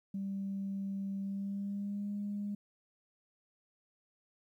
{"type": "tone with pitch glide", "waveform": "sine", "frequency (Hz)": [196, 204.2], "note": ["G3", "G#3"], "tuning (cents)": [0, -29], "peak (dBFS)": -34, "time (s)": [0.14, 2.55], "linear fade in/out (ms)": 5, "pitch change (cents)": 71, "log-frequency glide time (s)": [1.22, 2.12], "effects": ["tanh soft clip ceiling -30 dBFS", "12-bit"]}